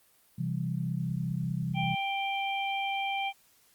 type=chord; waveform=sine; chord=C major; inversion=none; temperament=equal with one note detuned; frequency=130.81 / 165.96 / 196 Hz; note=C3 / E3 / G3; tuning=0 / +12 / 0 cents; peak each=-33 / -32 / -37 dBFS; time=0.38-1.95 s; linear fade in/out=10 ms
type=harmonic tone; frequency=787 Hz; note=G5; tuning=7 cents sharp; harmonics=1 / 3 / 4; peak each=-31 / -34 / -38 dBFS; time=1.74-3.33 s; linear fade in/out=50 ms
effects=white hiss -64 dBFS RMS until 3.74 s + Opus 32 kbps